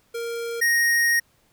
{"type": "tone pair in turn", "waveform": "square", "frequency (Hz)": [466.2, 1868.1], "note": ["A#4", "A#6"], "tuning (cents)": [0, 3], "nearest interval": "2 octaves", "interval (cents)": 2403, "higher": "second", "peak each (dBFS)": [-28, -18], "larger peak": "second", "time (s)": [[0.14, 0.61], [0.61, 1.2]], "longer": "second", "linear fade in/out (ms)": 10, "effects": ["pink hiss -63 dBFS RMS until 1.52 s"]}